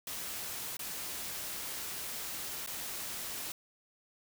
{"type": "noise with dropouts", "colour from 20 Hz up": "white", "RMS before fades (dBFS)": -40, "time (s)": [0.07, 3.52], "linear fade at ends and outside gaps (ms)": 2, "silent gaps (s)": [[0.769, 0.792], [2.663, 2.673]], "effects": []}